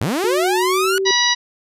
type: linear sweep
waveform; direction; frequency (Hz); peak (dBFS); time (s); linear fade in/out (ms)
sawtooth; up; 83.2 to 1480; -14; 0.01-0.98; 0
type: tone with pitch glide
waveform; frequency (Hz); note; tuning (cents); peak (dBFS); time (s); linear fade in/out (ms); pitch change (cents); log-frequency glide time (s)
sine; 367.1 to 385.6; F#4 to G4; -14 to -28; -17; 0.24-1.11; 2; +86; 0.59-0.99
type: harmonic tone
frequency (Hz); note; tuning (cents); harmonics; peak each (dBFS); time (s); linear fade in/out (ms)
971; B5; -30; 1 / 2 / 3 / 4 / 5 / 6; -22 / -19 / -24 / -18 / -22 / -23; 1.05-1.35; 20
effects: resampled to 32000 Hz